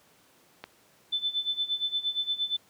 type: click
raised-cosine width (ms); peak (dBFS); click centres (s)
0.3; -22; 0.64
type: tone with tremolo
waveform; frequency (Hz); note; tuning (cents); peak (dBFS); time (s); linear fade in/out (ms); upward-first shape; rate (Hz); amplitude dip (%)
sine; 3520; A7; 0; -24; 1.12-2.57; 10; sine; 8.6; 85
effects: pink hiss -61 dBFS RMS until 2.69 s + high-pass 150 Hz 12 dB/octave